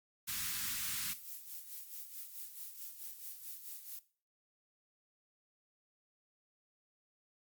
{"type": "band-stop noise", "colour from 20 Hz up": "white", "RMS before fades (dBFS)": -39, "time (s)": [0.27, 1.14], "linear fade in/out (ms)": 20, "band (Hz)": [240, 1200], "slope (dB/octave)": 24}
{"type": "noise with tremolo", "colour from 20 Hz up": "violet", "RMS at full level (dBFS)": -45, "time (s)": [0.4, 3.99], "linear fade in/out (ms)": 0, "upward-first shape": "sine", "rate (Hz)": 4.6, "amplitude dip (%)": 60}
{"effects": ["noise-tail reverb RT60 0.4 s tail -17 dB re dry", "Opus 48 kbps"]}